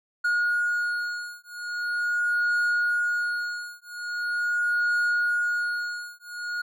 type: beating tone pair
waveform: triangle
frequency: 1439 / 1439.42 Hz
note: F#6 / F#6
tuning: -49 / -48 cents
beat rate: 0.42 Hz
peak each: -25 dBFS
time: 0.24-6.62 s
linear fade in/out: 10 ms
effects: none